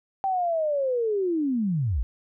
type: linear sweep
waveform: sine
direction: down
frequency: 784 to 47.86 Hz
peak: -22 dBFS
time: 0.24-2.03 s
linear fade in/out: 0 ms
effects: none